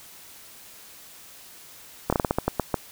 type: slowing click train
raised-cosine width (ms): 1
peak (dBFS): -7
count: 10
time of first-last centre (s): 2.1-2.743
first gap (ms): 26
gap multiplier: 1.24
effects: white hiss -47 dBFS RMS until 2.91 s